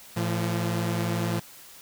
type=tone pair together; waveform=sawtooth; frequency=111.5 / 171.67 Hz; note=A2 / F3; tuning=+23 / -29 cents; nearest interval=perfect fifth; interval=748 cents; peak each=-24 dBFS; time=0.16-1.4 s; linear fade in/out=10 ms; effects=white hiss -48 dBFS RMS until 1.81 s